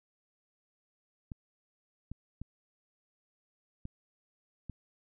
clicks, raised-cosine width 5 ms, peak -28 dBFS, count 5, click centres 1.318 / 2.116 / 2.416 / 3.854 / 4.697 s, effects none

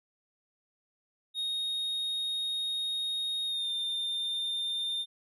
triangle tone with pitch glide, 3728 to 3609 Hz, A#7 to A7, -1 to +43 cents, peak -29 dBFS, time 1.34-5.06 s, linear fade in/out 50 ms, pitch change -56 cents, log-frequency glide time 3.46-3.7 s, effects none

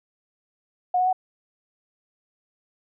sine tone with pitch steps, 725 / 735.5 / 746.2 Hz, F#5 / F#5 / F#5, -35 / -11 / +14 cents, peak -18 dBFS, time 0.94-1.129 s, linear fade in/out 5 ms, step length 63 ms, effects none

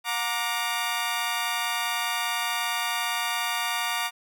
15% pulse chord, Gb augmented, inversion none, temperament equal with one note detuned, 721.8 / 932.3 / 1174.7 Hz, Gb5 / Bb5 / D6, -43 / 0 / 0 cents, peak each -25 / -23 / -24 dBFS, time 0.04-4.11 s, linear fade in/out 50 ms, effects none

